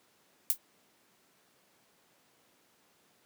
violet noise with exponential decay, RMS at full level -22 dBFS, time 0.5-0.58 s, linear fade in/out 0 ms, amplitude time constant 16 ms, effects pink hiss -67 dBFS RMS until 3.25 s + high-pass 200 Hz 12 dB/octave

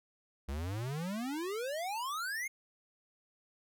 square exponential sweep, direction up, 65.2 to 2192 Hz, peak -36 dBFS, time 0.48-2.48 s, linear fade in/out 10 ms, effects none

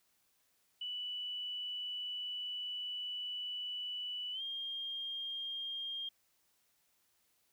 sine tone with pitch glide, 2965 to 3215 Hz, F#7 to G7, +3 to +43 cents, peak -38 dBFS, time 0.81-6.09 s, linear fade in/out 5 ms, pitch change +140 cents, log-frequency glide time 4.32-4.42 s, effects white hiss -75 dBFS RMS until 7.52 s

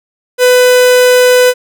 45% pulse tone, 499.3 Hz, B4, 19 cents sharp, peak -4 dBFS, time 0.38-1.54 s, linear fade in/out 50 ms, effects none

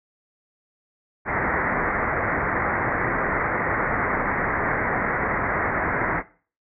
white low-pass noise, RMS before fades -24 dBFS, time 1.25-6.23 s, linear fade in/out 50 ms, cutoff 2100 Hz, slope 96 dB/octave, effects noise-tail reverb RT60 0.4 s tail -18 dB re dry

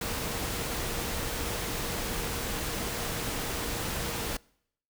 sine tone in noise, 469.3 Hz, A#4, 12 cents sharp, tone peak -43 dBFS, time 0.01-4.37 s, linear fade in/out 5 ms, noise pink, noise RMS -33 dBFS, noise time 0.01-4.37 s, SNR -13 dB, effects noise-tail reverb RT60 0.7 s tail -25 dB re dry

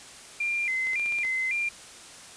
sine tone with vibrato, 2217 Hz, C#7, in tune, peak -25 dBFS, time 0.4-1.69 s, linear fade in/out 5 ms, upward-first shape square, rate 1.8 Hz, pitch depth 130 cents each way
click train, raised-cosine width 0.2 ms, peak -24 dBFS, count 7, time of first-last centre 0.87-1.25 s, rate 15.8 Hz
effects white hiss -46 dBFS RMS until 2.36 s + resampled to 22050 Hz

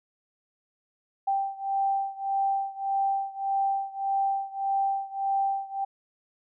sine beating tone pair, 784 / 785.7 Hz, G5 / G5, 0 / +4 cents, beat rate 1.7 Hz, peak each -27 / -29 dBFS, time 1.27-5.85 s, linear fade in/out 10 ms, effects none

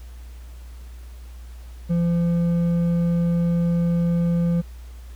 sine tone with hard clipping, 171 Hz, F3, 36 cents flat, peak -19 dBFS, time 1.89-4.62 s, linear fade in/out 20 ms, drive 5 dB, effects added 60 Hz sine -36 dBFS peak until 5.15 s + pink hiss -53 dBFS RMS until 5.15 s

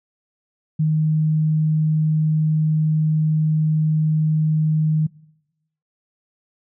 sine tone, 155.56 Hz, D#3, in tune, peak -15 dBFS, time 0.79-5.07 s, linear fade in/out 10 ms, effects noise-tail reverb RT60 0.9 s tail -23 dB re dry

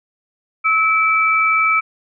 sine tone pair together, 1300 / 2316 Hz, E6 / D7, -24 / -25 cents, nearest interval minor seventh, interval 999 cents, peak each -15 dBFS, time 0.64-1.81 s, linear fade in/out 20 ms, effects none

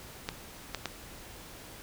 clicks, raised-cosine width 0.2 ms, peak -15 dBFS, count 3, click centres 0.289 / 0.747 / 0.857 s, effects pink hiss -48 dBFS RMS until 1.82 s

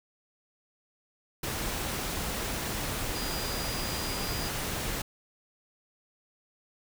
sine tone in noise, 4876 Hz, D#8, 36 cents flat, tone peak -39 dBFS, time 3.15-4.49 s, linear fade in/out 5 ms, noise pink, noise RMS -33 dBFS, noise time 1.43-5.02 s, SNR -9 dB, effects none

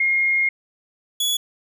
sine / sawtooth tone pair in turn, 2139 / 3392 Hz, C7 / G#7, +38 / +36 cents, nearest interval minor sixth, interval 798 cents, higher second, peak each -16 dBFS, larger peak neither, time 0-0.49 / 1.2-1.37 s, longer first, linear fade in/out 5 ms, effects none

